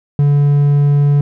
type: tone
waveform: triangle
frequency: 143.9 Hz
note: D3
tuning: 35 cents flat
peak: -6 dBFS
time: 0.19-1.21 s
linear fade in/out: 2 ms
effects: none